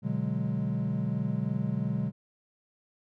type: chord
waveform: triangle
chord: G# half-diminished seventh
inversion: first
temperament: equal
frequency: 123.47 / 146.83 / 185 / 207.7 Hz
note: B2 / D3 / F#3 / G#3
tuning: 0 / 0 / 0 / 0 cents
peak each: -31 dBFS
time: 0.02-2.12 s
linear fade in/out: 50 ms
effects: none